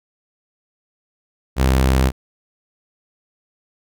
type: tone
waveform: sawtooth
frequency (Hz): 65.41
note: C2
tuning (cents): 0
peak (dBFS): -9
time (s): 1.56-2.12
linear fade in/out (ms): 50
effects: none